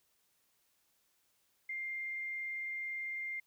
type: tone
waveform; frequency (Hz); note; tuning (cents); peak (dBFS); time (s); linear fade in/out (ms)
sine; 2106; C7; +11; -37; 1.69-3.4; 5
effects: white hiss -75 dBFS RMS until 3.46 s